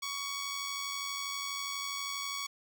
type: tone with amplitude modulation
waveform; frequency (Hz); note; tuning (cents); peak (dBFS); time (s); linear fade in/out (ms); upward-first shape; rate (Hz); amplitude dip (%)
10% pulse; 1122; C#6; +21; -25; 0.02-2.47; 10; sine; 92.3; 40
effects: none